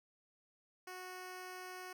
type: tone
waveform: 10% pulse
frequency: 367.5 Hz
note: F#4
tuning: 12 cents flat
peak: -38 dBFS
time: 0.87-1.93 s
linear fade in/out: 5 ms
effects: none